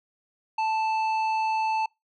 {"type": "tone with tanh clipping", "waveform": "sine", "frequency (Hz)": 880, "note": "A5", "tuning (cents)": 0, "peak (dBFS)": -25, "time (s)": [0.58, 1.86], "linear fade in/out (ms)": 5, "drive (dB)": 14, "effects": ["noise-tail reverb RT60 0.2 s tail -26 dB re dry", "low-pass 4000 Hz 12 dB/octave"]}